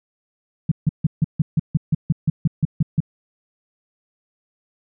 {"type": "tone bursts", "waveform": "sine", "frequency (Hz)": 155.56, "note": "D#3", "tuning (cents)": 0, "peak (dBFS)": -12, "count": 14, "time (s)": [0.69, 3.004], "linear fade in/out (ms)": 5, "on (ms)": 26, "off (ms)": 150, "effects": []}